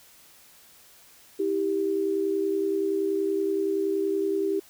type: tone pair together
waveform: sine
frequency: 322.5 / 393.1 Hz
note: E4 / G4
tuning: -38 / +5 cents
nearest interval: minor third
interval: 343 cents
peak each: -29 / -24 dBFS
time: 1.39-4.6 s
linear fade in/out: 10 ms
effects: white hiss -54 dBFS RMS until 4.69 s